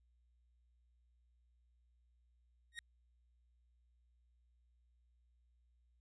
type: tone with exponential growth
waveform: 30% pulse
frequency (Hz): 1871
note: A#6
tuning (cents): +6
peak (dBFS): -37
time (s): 2.72-2.79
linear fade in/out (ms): 1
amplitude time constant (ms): 15
effects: added 60 Hz sine -70 dBFS peak until 6 s + resampled to 22050 Hz